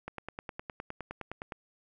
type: click train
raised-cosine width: 0.5 ms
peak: -23 dBFS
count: 15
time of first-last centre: 0.08-1.522 s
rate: 9.71 Hz
effects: none